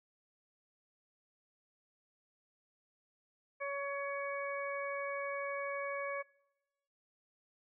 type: harmonic tone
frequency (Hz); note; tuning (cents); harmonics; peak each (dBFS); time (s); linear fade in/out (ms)
561; C#5; +21; 1 / 2 / 3 / 4; -39 / -42 / -45 / -43; 3.6-6.23; 20
effects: noise-tail reverb RT60 0.9 s tail -22 dB re dry